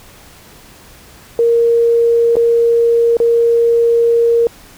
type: tone with dropouts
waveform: sine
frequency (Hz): 466.5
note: A#4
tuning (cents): +1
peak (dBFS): -8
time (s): 1.39-4.47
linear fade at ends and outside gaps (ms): 1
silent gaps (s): 2.356-2.367 / 3.169-3.201
effects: pink hiss -41 dBFS RMS until 4.77 s